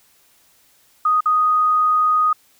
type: tone with dropouts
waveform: sine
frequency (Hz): 1244.5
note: D#6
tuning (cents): 0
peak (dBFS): -13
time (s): 1.05-2.33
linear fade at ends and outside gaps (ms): 5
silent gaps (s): 1.207-1.257
effects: white hiss -56 dBFS RMS until 2.59 s